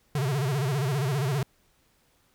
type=tone with vibrato; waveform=square; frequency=137.1 Hz; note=C#3; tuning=19 cents flat; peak=-25 dBFS; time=0.15-1.43 s; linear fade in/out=2 ms; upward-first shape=sine; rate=15 Hz; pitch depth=170 cents each way; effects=pink hiss -66 dBFS RMS until 2.34 s